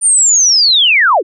sine linear sweep, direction down, 9210 to 277.2 Hz, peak -6 dBFS, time 0.01-1.23 s, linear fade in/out 50 ms, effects none

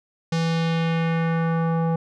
square tone with low-pass filter sweep, 164.81 Hz, E3, in tune, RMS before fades -22 dBFS, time 0.32-1.96 s, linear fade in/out 5 ms, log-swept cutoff 5600 to 850 Hz, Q 1.5, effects none

